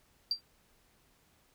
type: tone with exponential decay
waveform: sine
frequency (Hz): 4709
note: D8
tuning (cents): +4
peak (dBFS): -23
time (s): 0.31-0.41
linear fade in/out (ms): 2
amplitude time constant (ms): 20
effects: tanh soft clip ceiling -23 dBFS + pink hiss -68 dBFS RMS until 1.54 s